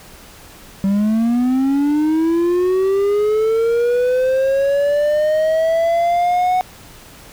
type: linear sweep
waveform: triangle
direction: up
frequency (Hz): 192.3 to 740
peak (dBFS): -11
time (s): 0.84-6.61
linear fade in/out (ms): 0
effects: pink hiss -41 dBFS RMS until 7.32 s